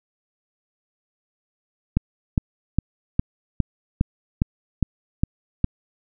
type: click train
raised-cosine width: 5 ms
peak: -5 dBFS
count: 10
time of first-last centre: 1.97-5.643 s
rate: 2.45 Hz
effects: none